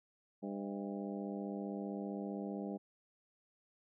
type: harmonic tone with a mistuned harmonic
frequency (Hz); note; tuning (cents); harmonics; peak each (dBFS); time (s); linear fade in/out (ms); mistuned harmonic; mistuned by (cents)
100; G2; +35; 2 / 3 / 4 / 5 / 6 / 7 / 8; -41 / -45 / -47 / -49 / -51 / -52 / -53; 0.42-2.78; 20; 7; -62
effects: none